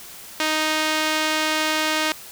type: tone with band-pass filter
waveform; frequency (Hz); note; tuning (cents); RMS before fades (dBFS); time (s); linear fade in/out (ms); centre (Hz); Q
sawtooth; 311.1; D#4; 0; -22; 0.4-2.12; 0; 3100; 0.6
effects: white hiss -40 dBFS RMS until 2.31 s